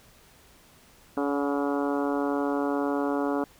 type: harmonic tone with a mistuned harmonic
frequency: 141.9 Hz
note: C#3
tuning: 41 cents sharp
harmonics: 2 / 3 / 4 / 5 / 6 / 7 / 8 / 9 / 10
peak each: -27 / -31 / -33 / -35 / -37 / -38 / -39 / -40 / -41 dBFS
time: 1.17-3.44 s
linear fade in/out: 2 ms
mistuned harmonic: 5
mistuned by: +30 cents
effects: pink hiss -56 dBFS RMS until 3.59 s